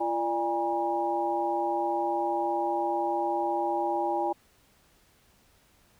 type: tone cluster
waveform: sine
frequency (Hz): 342.1 / 593 / 815 / 955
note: F4 / D5 / G#5 / A#5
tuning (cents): -36 / +17 / -33 / +42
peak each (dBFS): -31 / -33 / -28 / -35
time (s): 0-4.33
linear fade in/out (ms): 10
effects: pink hiss -63 dBFS RMS until 5.99 s